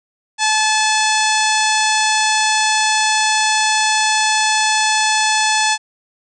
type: harmonic tone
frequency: 865 Hz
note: A5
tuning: 30 cents flat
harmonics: 1 / 2 / 3 / 4 / 5 / 6 / 7 / 8 / 9 / 10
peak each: -17 / -20 / -22 / -23 / -24 / -25 / -25 / -26 / -27 / -27 dBFS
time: 0.38-5.78 s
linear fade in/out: 50 ms
effects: none